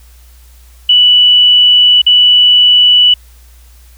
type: tone with dropouts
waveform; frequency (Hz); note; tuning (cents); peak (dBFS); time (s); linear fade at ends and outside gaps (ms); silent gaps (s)
sine; 2960; F#7; 0; -3; 0.89-3.14; 5; 2.018-2.064
effects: added 60 Hz sine -37 dBFS peak until 3.97 s + white hiss -47 dBFS RMS until 3.97 s